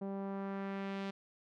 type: tone with low-pass filter sweep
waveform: sawtooth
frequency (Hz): 196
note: G3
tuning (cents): 0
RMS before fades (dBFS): -40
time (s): 0.01-1.11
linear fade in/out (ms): 10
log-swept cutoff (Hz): 650 to 3800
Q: 1.1
effects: none